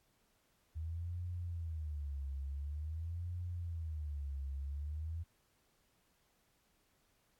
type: tone with vibrato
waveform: sine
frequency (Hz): 77.78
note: D#2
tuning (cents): 0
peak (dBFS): -38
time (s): 0.75-5.24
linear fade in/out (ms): 20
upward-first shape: sine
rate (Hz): 0.47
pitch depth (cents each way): 220
effects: pink hiss -75 dBFS RMS until 7.39 s + AAC 64 kbps